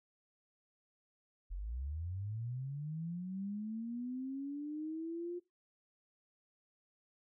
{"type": "linear sweep", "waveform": "sine", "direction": "up", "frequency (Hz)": [41.2, 355.3], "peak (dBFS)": -38, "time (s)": [1.5, 5.4], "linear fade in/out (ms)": 20, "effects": ["noise-tail reverb RT60 0.2 s tail -19 dB re dry"]}